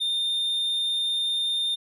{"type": "tone with vibrato", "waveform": "triangle", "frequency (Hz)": 3625, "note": "A#7", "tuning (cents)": -49, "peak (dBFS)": -22, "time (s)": [0, 1.76], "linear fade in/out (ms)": 20, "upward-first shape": "square", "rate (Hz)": 20, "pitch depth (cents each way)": 8, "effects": []}